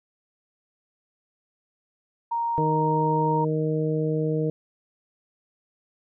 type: tone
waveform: sine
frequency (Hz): 932.3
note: A#5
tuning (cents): 0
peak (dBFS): -23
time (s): 2.31-3.45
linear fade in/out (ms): 10
type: harmonic tone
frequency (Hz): 155.6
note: D#3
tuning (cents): 0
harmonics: 1 / 2 / 3 / 4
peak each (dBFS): -25 / -29 / -26 / -36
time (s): 2.58-4.5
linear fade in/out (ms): 0
effects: none